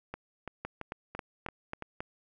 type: two click trains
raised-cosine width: 0.5 ms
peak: -23 / -21 dBFS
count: 6 / 6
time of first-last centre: 0.14-1.824 / 0.65-2.005 s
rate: 2.97 / 3.69 Hz
effects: none